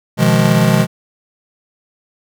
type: chord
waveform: square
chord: F half-diminished seventh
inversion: second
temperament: just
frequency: 125.72 / 157.15 / 174.61 / 209.5 Hz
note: Cb3 / Eb3 / F3 / Ab3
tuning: +31 / +18 / 0 / +15 cents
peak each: -16 dBFS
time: 0.17-0.87 s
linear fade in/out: 50 ms
effects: none